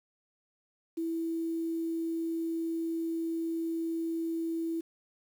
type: tone with quantisation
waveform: sine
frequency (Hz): 329.6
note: E4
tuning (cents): 0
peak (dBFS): -30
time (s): 0.97-4.81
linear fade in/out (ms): 10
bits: 9
effects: none